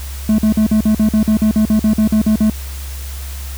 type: tone bursts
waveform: triangle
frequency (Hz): 215.7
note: A3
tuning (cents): -34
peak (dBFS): -7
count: 16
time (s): 0.29-2.499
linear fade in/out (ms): 2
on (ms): 94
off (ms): 47
effects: added 68 Hz sine -24 dBFS peak until 3.57 s + white hiss -34 dBFS RMS until 3.57 s